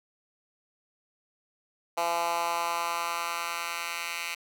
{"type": "tone with high-pass filter sweep", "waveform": "10% pulse", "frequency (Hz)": 170, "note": "F3", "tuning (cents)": -46, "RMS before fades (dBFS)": -31, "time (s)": [1.97, 4.35], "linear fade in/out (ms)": 10, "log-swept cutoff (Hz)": [730, 2000], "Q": 1.9, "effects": []}